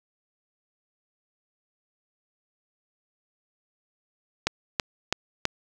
click train, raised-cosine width 0.2 ms, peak -5 dBFS, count 4, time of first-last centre 4.47-5.454 s, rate 3.05 Hz, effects none

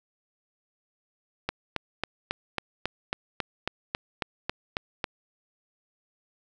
click train, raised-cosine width 0.3 ms, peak -11 dBFS, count 14, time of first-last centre 1.49-5.042 s, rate 3.66 Hz, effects none

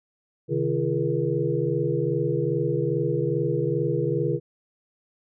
sine tone cluster, 132.8 / 155.3 / 339.7 / 415.2 / 477.5 Hz, C3 / D#3 / F4 / G#4 / A#4, +26 / -3 / -48 / 0 / +42 cents, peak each -28 dBFS, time 0.48-4.4 s, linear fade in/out 50 ms, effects none

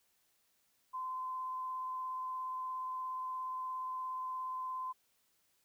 sine tone with vibrato, 1029 Hz, C6, 29 cents flat, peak -37 dBFS, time 0.93-4.93 s, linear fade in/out 20 ms, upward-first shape sine, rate 17 Hz, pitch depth 11 cents each way, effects white hiss -75 dBFS RMS until 5.64 s

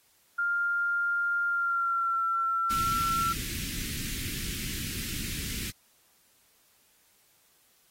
sine tone with pitch glide, 1400 to 1351.5 Hz, F6 to E6, +4 to +43 cents, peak -25 dBFS, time 0.38-3.33 s, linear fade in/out 10 ms, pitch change -61 cents, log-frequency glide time 1.47-2.2 s
pink band-stop noise, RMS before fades -35 dBFS, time 2.7-5.71 s, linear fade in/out 10 ms, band 300 to 1900 Hz, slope 24 dB/octave
effects white hiss -65 dBFS RMS until 7.9 s + AAC 48 kbps

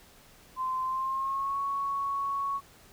sine tone with pitch glide, 1036 to 1110.4 Hz, C6 to C#6, -17 to +3 cents, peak -28 dBFS, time 0.56-2.61 s, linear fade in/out 50 ms, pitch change +120 cents, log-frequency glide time 0.83-1.58 s, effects pink hiss -56 dBFS RMS until 2.92 s

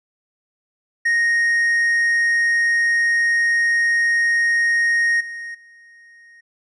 triangle tone with level steps, 1864.7 Hz, A#6, in tune, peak -13 / -27 / -43 dBFS, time 1.05-6.41 s, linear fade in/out 10 ms, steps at 5.2 / 5.54 s, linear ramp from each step 10 ms, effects resampled to 24000 Hz

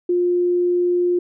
sine tone, 353.9 Hz, F4, 23 cents sharp, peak -15 dBFS, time 0.09-1.19 s, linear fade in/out 5 ms, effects none

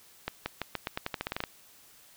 accelerating click train, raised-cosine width 0.3 ms, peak -15 dBFS, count 14, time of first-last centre 0.28-1.438 s, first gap 180 ms, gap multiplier 0.87, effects white hiss -57 dBFS RMS until 2.16 s

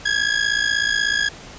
sawtooth ring-modulated tone, 1661.2 Hz, G#6, in tune, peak -11 dBFS, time 0.05-1.29 s, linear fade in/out 10 ms, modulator 28.2 Hz, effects pink hiss -39 dBFS RMS until 1.58 s + resampled to 16000 Hz

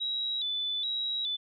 sine tone with vibrato, 3671 Hz, A#7, 27 cents flat, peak -29 dBFS, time 0-1.37 s, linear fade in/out 20 ms, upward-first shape square, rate 1.2 Hz, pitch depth 85 cents each way, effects none

